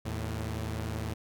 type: tone pair together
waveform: sawtooth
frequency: 79.63 / 110.4 Hz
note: D#2 / A2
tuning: +41 / +6 cents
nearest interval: tritone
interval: 565 cents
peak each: -32 / -31 dBFS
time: 0.05-1.14 s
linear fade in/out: 10 ms
effects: none